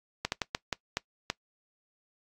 slowing click train, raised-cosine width 0.2 ms, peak -11 dBFS, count 7, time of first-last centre 0.25-1.301 s, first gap 71 ms, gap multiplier 1.36, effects noise-tail reverb RT60 0.1 s tail -21 dB re dry + AAC 64 kbps

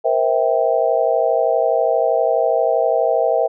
sine chord, C dominant seventh, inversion third, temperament just, 470.9 / 523.3 / 654.1 / 784.9 Hz, Bb4 / C5 / E5 / G5, +18 / 0 / -14 / +2 cents, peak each -20 / -20 / -17 / -22 dBFS, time 0.04-3.48 s, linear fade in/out 20 ms, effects none

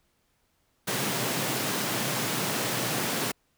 pink high-pass noise, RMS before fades -29 dBFS, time 0.87-3.32 s, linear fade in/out 10 ms, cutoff 110 Hz, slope 96 dB/octave, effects pink hiss -71 dBFS RMS until 3.57 s

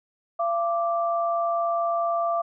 sine tone pair together, 681.1 / 1174 Hz, F5 / D6, -44 / -1 cents, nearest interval major sixth, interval 943 cents, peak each -23 / -27 dBFS, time 0.39-2.42 s, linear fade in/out 10 ms, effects none

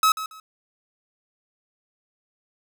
45% pulse tone with echo, 1284 Hz, E6, 46 cents flat, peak -15 dBFS, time 0.03-0.12 s, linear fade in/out 2 ms, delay 140 ms, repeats 2, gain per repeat -13 dB, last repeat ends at 0.4 s, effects none

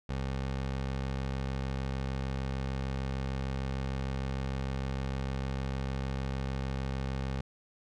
20% pulse tone, 66.6 Hz, C2, 31 cents sharp, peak -27 dBFS, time 0.09-7.41 s, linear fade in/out 5 ms, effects low-pass 5000 Hz 12 dB/octave

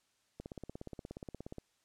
click train, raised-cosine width 2 ms, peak -30 dBFS, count 21, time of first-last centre 0.4-1.583 s, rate 16.9 Hz, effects white hiss -75 dBFS RMS until 1.84 s + low-pass 8000 Hz 12 dB/octave

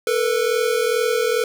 square tone pair together, 444.8 / 487.1 Hz, A4 / B4, +19 / -24 cents, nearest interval major second, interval 157 cents, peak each -21 dBFS, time 0.07-1.44 s, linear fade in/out 2 ms, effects none

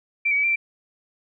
sine tone with pitch steps, 2347 / 2257 / 2287 / 2361 / 2343 Hz, D7 / C#7 / D7 / D7 / D7, -2 / +31 / -47 / +9 / -5 cents, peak -18 dBFS, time 0.25-0.56 s, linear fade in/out 10 ms, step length 62 ms, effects none

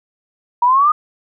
sine exponential sweep, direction up, 946 to 1244.5 Hz, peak -9 dBFS, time 0.62-0.92 s, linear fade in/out 5 ms, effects none

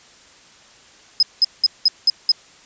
sine tone bursts, 5070 Hz, D#8, 32 cents sharp, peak -10 dBFS, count 6, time 1.2-2.318 s, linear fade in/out 2 ms, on 28 ms, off 190 ms, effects white hiss -48 dBFS RMS until 2.65 s + resampled to 16000 Hz

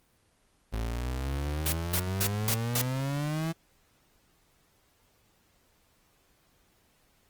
35% pulse exponential sweep, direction up, 54 to 166.1 Hz, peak -27 dBFS, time 0.72-3.53 s, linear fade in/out 20 ms
white noise bursts, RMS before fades -28 dBFS, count 5, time 1.66-2.815 s, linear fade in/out 2 ms, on 63 ms, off 210 ms
effects pink hiss -67 dBFS RMS until 7.29 s + Opus 24 kbps

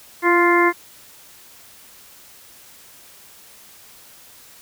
harmonic tone with a mistuned harmonic, 349.2 Hz, F4, in tune, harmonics 1 / 2 / 3 / 4 / 5 / 6, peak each -16 / -25 / -18 / -26 / -22 / -20 dBFS, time 0.22-0.73 s, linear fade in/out 50 ms, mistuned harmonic 1, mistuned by -22 cents, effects white hiss -46 dBFS RMS until 4.61 s

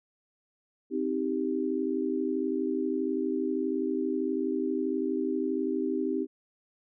sine chord, C minor, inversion none, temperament just, 261.6 / 314 / 392.4 Hz, C4 / Eb4 / G4, 0 / +16 / +2 cents, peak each -31 dBFS, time 0.9-6.27 s, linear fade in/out 50 ms, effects none

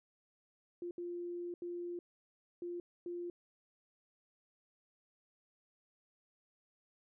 sine tone bursts at uneven times, 349.1 Hz, F4, 1 cent flat, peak -39 dBFS, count 5, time 0.82-0.91 / 0.98-1.54 / 1.62-1.99 / 2.62-2.8 / 3.06-3.3 s, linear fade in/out 2 ms, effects none

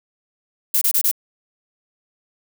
violet noise bursts, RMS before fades -17 dBFS, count 4, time 0.74-1.114 s, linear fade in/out 5 ms, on 74 ms, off 26 ms, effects none

